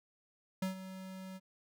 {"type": "tone with ADSR envelope", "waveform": "square", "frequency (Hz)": 188.6, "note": "F#3", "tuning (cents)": 33, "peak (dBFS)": -32, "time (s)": [0.62, 1.4], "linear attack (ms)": 5, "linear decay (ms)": 120, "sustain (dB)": -13, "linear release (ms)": 39, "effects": []}